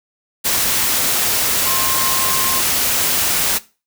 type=tone in noise; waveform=sine; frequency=1059 Hz; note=C6; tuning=21 cents sharp; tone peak=-23 dBFS; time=1.65-2.61 s; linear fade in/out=20 ms; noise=white; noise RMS=-17 dBFS; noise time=0.44-3.59 s; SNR=-9 dB; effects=noise-tail reverb RT60 0.3 s tail -18 dB re dry